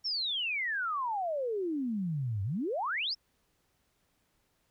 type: exponential two-way sweep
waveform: sine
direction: down then up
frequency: 5580 to 93.8 to 5580 Hz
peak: -30 dBFS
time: 0.04-3.15 s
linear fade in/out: 20 ms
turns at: 2.43 s
effects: pink hiss -74 dBFS RMS until 4.7 s